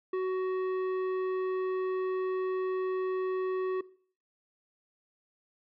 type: tone with tanh clipping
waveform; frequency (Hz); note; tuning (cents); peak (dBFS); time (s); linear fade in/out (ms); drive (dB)
sine; 373.3; F#4; +15; -30; 0.13-3.81; 5; 11
effects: noise-tail reverb RT60 0.5 s tail -20 dB re dry